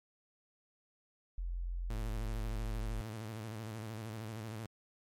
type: tone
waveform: sine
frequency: 43.65 Hz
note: F1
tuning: in tune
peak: -35 dBFS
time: 1.38-3.01 s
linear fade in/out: 0 ms
type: tone with vibrato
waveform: sawtooth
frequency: 110 Hz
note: A2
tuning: in tune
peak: -37 dBFS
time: 1.9-4.66 s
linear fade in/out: 0 ms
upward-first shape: square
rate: 13 Hz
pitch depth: 67 cents each way
effects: MP3 64 kbps